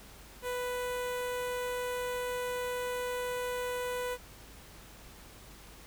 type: tone with notch filter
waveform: sawtooth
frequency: 495.1 Hz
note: B4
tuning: 4 cents sharp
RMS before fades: -35 dBFS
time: 0.42-4.18 s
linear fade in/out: 50 ms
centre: 5000 Hz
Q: 1.6
effects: added 50 Hz sine -55 dBFS peak until 5.86 s + pink hiss -53 dBFS RMS until 5.86 s